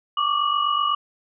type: tone cluster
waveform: sine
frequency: 1137 / 1185 / 2915 Hz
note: C#6 / D6 / F#7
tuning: +44 / +15 / -26 cents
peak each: -24 / -21 / -27 dBFS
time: 0.17-0.95 s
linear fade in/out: 5 ms
effects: none